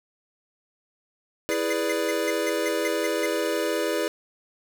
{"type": "chord", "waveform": "square", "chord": "E dominant seventh", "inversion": "none", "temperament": "equal", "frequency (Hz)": [329.6, 415.3, 493.9, 587.3], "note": ["E4", "G#4", "B4", "D5"], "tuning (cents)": [0, 0, 0, 0], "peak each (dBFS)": -30, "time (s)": [1.49, 4.08], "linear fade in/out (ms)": 0}
{"type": "tone bursts", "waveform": "square", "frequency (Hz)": 2071, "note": "C7", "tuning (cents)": -18, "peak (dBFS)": -28, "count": 10, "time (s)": [1.51, 3.26], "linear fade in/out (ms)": 5, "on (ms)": 31, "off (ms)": 160}
{"effects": []}